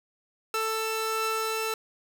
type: tone pair together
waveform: sawtooth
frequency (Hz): 442.2 / 1328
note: A4 / E6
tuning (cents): +9 / +12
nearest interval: octave + perfect fifth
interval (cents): 1903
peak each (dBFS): -26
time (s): 0.54-1.74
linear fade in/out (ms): 2
effects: none